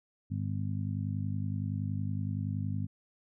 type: harmonic tone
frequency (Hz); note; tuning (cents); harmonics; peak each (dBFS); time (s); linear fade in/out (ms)
50.7; G#1; -41; 2 / 3 / 4 / 5; -33 / -37 / -39 / -41; 0.3-2.87; 20
effects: none